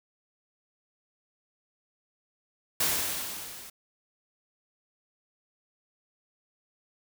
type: noise with level ramp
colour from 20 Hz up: white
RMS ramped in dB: -25 to -46 dBFS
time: 2.8-3.7 s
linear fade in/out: 5 ms
effects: none